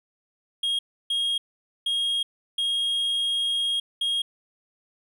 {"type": "tone bursts at uneven times", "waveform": "triangle", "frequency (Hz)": 3261, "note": "G#7", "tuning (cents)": -32, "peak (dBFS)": -21, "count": 5, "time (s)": [[0.63, 0.79], [1.1, 1.38], [1.86, 2.23], [2.58, 3.8], [4.01, 4.22]], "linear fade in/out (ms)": 5, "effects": []}